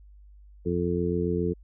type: harmonic tone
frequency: 87.31 Hz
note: F2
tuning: in tune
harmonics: 1 / 2 / 3 / 4 / 5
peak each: -32 / -29 / -33 / -30 / -29 dBFS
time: 0.65-1.54 s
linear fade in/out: 20 ms
effects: added 50 Hz sine -48 dBFS peak until 1.63 s